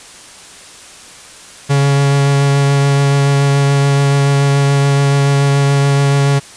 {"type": "tone with vibrato", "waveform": "45% pulse", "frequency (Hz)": 140, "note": "C#3", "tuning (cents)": 18, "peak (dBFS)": -9, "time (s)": [1.69, 6.4], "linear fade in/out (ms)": 20, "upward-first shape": "triangle", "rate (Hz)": 7, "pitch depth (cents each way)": 13, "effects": ["white hiss -36 dBFS RMS until 6.56 s", "resampled to 22050 Hz"]}